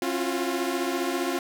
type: tone cluster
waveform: sawtooth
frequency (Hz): 270.7 / 342.9 / 357.9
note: C#4 / F4 / F4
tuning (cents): -41 / -32 / +42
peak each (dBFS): -26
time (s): 0.02-1.39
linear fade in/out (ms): 2
effects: none